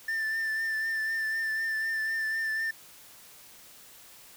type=tone with vibrato; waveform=triangle; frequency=1780 Hz; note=A6; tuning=20 cents sharp; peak=-26 dBFS; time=0.08-2.71 s; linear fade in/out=5 ms; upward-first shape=triangle; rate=4 Hz; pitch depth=30 cents each way; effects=white hiss -52 dBFS RMS until 4.36 s